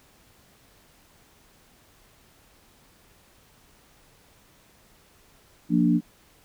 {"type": "chord", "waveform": "sine", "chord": "Bb major", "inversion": "second", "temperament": "equal", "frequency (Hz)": [174.61, 233.1, 293.7], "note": ["F3", "Bb3", "D4"], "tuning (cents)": [0, 0, 0], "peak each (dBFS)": -22, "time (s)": [5.69, 6.01], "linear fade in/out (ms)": 50, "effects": ["pink hiss -58 dBFS RMS until 6.44 s"]}